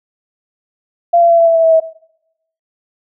sine tone with pitch steps, 688 / 681.7 / 675.4 / 669.2 / 663 / 656.9 / 650.9 / 644.9 Hz, F5 / F5 / E5 / E5 / E5 / E5 / E5 / E5, -26 / -42 / +42 / +26 / +10 / -6 / -22 / -38 cents, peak -6 dBFS, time 1.13-1.802 s, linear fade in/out 10 ms, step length 84 ms, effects noise-tail reverb RT60 0.8 s tail -19 dB re dry

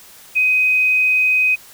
sine tone, 2512 Hz, D#7, 16 cents sharp, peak -12 dBFS, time 0.35-1.56 s, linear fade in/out 20 ms, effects white hiss -43 dBFS RMS until 1.73 s

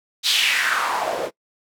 white noise with band-pass filter sweep, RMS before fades -21 dBFS, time 0.23-1.31 s, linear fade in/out 50 ms, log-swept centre 4100 to 420 Hz, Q 3.1, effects noise-tail reverb RT60 0.1 s tail -23 dB re dry

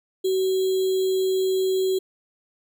sine tone with sample-and-hold, 377.6 Hz, F#4, 35 cents sharp, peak -19 dBFS, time 0.24-1.99 s, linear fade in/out 10 ms, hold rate 3675 Hz, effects none

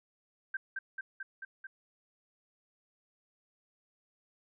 sine tone with echo, 1568 Hz, G6, in tune, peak -32 dBFS, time 0.54-0.57 s, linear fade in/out 5 ms, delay 220 ms, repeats 5, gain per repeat -2 dB, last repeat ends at 1.67 s, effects none

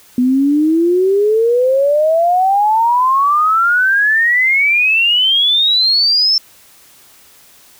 sine exponential sweep, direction up, 245 to 5390 Hz, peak -9 dBFS, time 0.18-6.38 s, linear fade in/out 2 ms, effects white hiss -45 dBFS RMS until 7.79 s

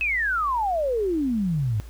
sine exponential sweep, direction down, 2637 to 100 Hz, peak -21 dBFS, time 0.01-1.8 s, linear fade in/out 0 ms, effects added 56 Hz sine -38 dBFS peak until 1.89 s + pink hiss -52 dBFS RMS until 1.89 s

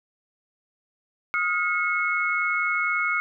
sine tone cluster, 1256 / 1420 / 2189 Hz, D#6 / F6 / C#7, +16 / +28 / -22 cents, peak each -28 / -27 / -24 dBFS, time 1.34-3.2 s, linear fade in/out 0 ms, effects none

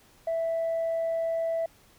sine tone, 659.3 Hz, E5, in tune, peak -24 dBFS, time 0.27-1.66 s, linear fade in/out 5 ms, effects tanh soft clip ceiling -23 dBFS + pink hiss -59 dBFS RMS until 1.98 s

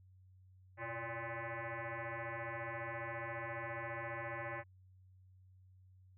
sine tone with frequency modulation, 587.3 Hz, D5, in tune, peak -40 dBFS, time 0.77-4.64 s, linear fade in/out 50 ms, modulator 232 Hz, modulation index 6.7, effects added 93 Hz sine -60 dBFS peak until 6.17 s

